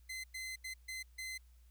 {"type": "tone bursts at uneven times", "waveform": "sawtooth", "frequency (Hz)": 2056, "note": "C7", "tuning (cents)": -31, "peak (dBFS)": -38, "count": 5, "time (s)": [[0.09, 0.24], [0.34, 0.56], [0.64, 0.74], [0.88, 1.03], [1.18, 1.38]], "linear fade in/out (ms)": 10, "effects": ["added 60 Hz sine -59 dBFS peak until 1.7 s", "white hiss -75 dBFS RMS until 1.7 s"]}